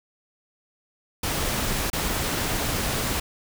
pink noise with dropouts, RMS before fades -26 dBFS, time 1.23-3.2 s, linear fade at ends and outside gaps 5 ms, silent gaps 1.901-1.93 s, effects none

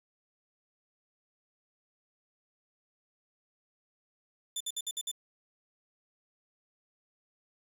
20% pulse tone bursts, 3524 Hz, A7, 2 cents sharp, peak -27 dBFS, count 6, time 4.56-5.115 s, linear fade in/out 5 ms, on 45 ms, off 57 ms, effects 9-bit

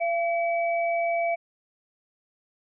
sine tone pair together, 680 / 2287 Hz, F5 / D7, -46 / -47 cents, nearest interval octave + major sixth, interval 2099 cents, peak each -23 / -31 dBFS, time 0-1.36 s, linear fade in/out 20 ms, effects none

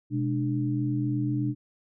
sine tone cluster, 126.4 / 209.9 / 297.9 Hz, B2 / G#3 / D4, +41 / +19 / +25 cents, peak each -27 / -35 / -28 dBFS, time 0.1-1.55 s, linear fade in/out 50 ms, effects none

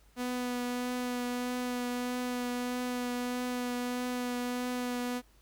sawtooth tone with vibrato, 246.9 Hz, B3, in tune, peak -28 dBFS, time 0.16-5.22 s, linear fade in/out 50 ms, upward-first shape triangle, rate 1.6 Hz, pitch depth 15 cents each way, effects added 50 Hz sine -61 dBFS peak until 5.41 s + pink hiss -66 dBFS RMS until 5.41 s

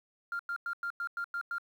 sine tone bursts, 1395 Hz, F6, 2 cents flat, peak -31 dBFS, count 8, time 0.32-1.583 s, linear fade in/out 2 ms, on 73 ms, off 97 ms, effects tanh soft clip ceiling -29 dBFS + 10-bit

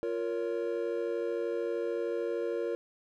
triangle chord, Bb minor, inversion second, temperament just, 349.6 / 466.2 / 559.4 Hz, F4 / Bb4 / Db5, +2 / 0 / +16 cents, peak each -33 / -31 / -35 dBFS, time 0.03-2.75 s, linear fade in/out 0 ms, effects none

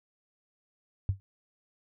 sine tone with exponential decay, 97 Hz, G2, 18 cents flat, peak -20 dBFS, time 1.09-1.2 s, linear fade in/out 0 ms, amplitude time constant 23 ms, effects none

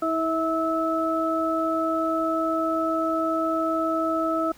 sine tone cluster, 322.4 / 650 / 1303 Hz, E4 / E5 / E6, -38 / -24 / -20 cents, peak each -26 dBFS, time 0.02-4.52 s, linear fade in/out 5 ms, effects pink hiss -52 dBFS RMS until 4.57 s

